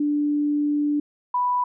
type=tone pair in turn; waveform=sine; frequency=293.7 / 987.9 Hz; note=D4 / B5; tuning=0 / 0 cents; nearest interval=octave + major sixth; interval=2100 cents; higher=second; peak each=-19 dBFS; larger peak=neither; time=0-1 / 1.34-1.64 s; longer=first; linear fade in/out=5 ms; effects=none